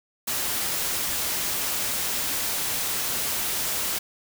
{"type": "noise", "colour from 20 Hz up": "white", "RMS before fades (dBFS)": -27, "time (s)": [0.27, 3.99], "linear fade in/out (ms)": 10, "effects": []}